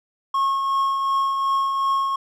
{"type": "tone with tremolo", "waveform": "triangle", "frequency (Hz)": 1089, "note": "C#6", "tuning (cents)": -31, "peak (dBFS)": -15, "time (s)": [0.34, 2.16], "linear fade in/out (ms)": 5, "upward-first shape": "triangle", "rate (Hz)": 2.7, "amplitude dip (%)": 40, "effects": []}